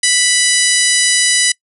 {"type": "harmonic tone", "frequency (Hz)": 987.8, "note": "B5", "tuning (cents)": 0, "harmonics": [2, 3, 4, 5, 6, 7, 8, 9, 10], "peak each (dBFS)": [-17, -20, -19, -19, -19, -21, -21, -17, -18], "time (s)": [0.03, 1.52], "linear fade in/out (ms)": 5, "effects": ["noise-tail reverb RT60 0.1 s tail -24 dB re dry"]}